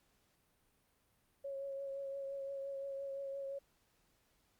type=tone with vibrato; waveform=sine; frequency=550 Hz; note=C#5; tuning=14 cents flat; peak=-40 dBFS; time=1.44-3.59 s; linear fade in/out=10 ms; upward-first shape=triangle; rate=5.8 Hz; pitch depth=24 cents each way; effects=pink hiss -75 dBFS RMS until 4.59 s + Opus 48 kbps